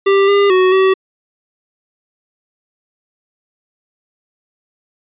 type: tone with pitch steps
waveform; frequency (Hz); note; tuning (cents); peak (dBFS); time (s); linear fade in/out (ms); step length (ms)
square; 393.7 / 402 / 371.3 / 380.8; G4 / G4 / F#4 / F#4; +8 / +44 / +6 / +50; -9; 0.06-0.94; 10; 220
effects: resampled to 8000 Hz